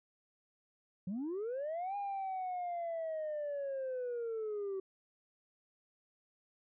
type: linear two-way sweep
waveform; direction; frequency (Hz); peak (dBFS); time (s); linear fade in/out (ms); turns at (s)
sine; up then down; 171.6 to 814 to 379.1; -34; 1.07-4.8; 5; 1.96
effects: tanh soft clip ceiling -34 dBFS